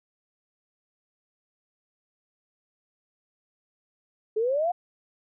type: exponential sweep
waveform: sine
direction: up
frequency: 420.1 to 732 Hz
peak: -22 dBFS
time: 4.36-4.72 s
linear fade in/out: 10 ms
effects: none